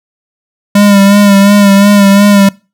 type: tone with vibrato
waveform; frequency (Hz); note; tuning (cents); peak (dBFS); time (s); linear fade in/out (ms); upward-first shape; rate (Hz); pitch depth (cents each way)
square; 201; G3; +44; -3; 0.75-2.49; 5; sine; 2.8; 36
effects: noise-tail reverb RT60 0.3 s tail -23 dB re dry